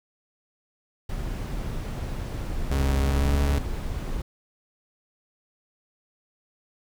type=noise; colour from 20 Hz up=brown; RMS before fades=-30 dBFS; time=1.09-4.22 s; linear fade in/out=5 ms
type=tone with pitch glide; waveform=40% pulse; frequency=68.4 to 70.53 Hz; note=C#2 to C#2; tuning=-23 to +31 cents; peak=-20 dBFS; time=2.71-3.59 s; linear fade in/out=5 ms; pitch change=+54 cents; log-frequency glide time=3.07-3.31 s
effects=none